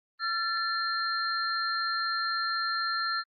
sine tone cluster, 1358 / 1751 / 4182 Hz, F6 / A6 / C8, -49 / -9 / -2 cents, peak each -30 / -33 / -33 dBFS, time 0.19-3.24 s, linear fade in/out 50 ms, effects Opus 24 kbps

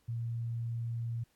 sine tone, 116.54 Hz, A#2, in tune, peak -33 dBFS, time 0.08-1.24 s, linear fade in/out 10 ms, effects pink hiss -72 dBFS RMS until 1.35 s + AAC 64 kbps

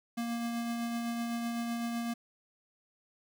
square tone with tremolo, 234.2 Hz, A#3, 8 cents sharp, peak -32 dBFS, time 0.17-2.14 s, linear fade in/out 10 ms, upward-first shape triangle, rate 7.9 Hz, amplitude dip 30%, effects 10-bit

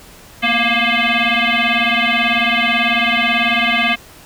sine tone with frequency modulation, 243.6 Hz, B3, 24 cents flat, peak -12 dBFS, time 0.42-3.96 s, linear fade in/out 20 ms, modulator 469 Hz, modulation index 6.3, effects pink hiss -41 dBFS RMS until 4.25 s

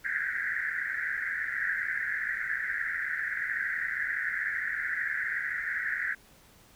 white band-pass noise, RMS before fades -32 dBFS, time 0.04-6.15 s, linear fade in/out 10 ms, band 1500 to 2000 Hz, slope 96 dB/octave, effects pink hiss -58 dBFS RMS until 6.75 s

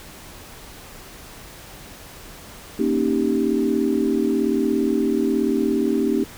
sine chord, Eb dominant seventh, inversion second, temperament equal with one note detuned, 233.1 / 274.2 / 311.1 / 392 Hz, Bb3 / Db4 / Eb4 / G4, 0 / -19 / 0 / 0 cents, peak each -23 dBFS, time 2.79-6.24 s, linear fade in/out 5 ms, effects pink hiss -41 dBFS RMS until 6.37 s

